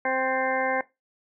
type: harmonic tone with a mistuned harmonic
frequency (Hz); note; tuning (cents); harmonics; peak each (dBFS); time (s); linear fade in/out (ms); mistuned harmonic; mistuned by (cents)
261.6; C4; 0; 1 / 2 / 3 / 4 / 6 / 7 / 8; -35 / -28 / -28 / -33 / -31 / -35 / -32; 0.05-0.81; 2; 7; -24
effects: noise-tail reverb RT60 0.2 s tail -18 dB re dry